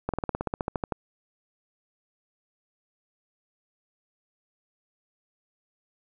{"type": "slowing click train", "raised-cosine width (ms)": 1, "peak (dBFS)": -13, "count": 14, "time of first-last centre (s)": [0.09, 0.923], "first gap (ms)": 47, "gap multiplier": 1.05, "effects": []}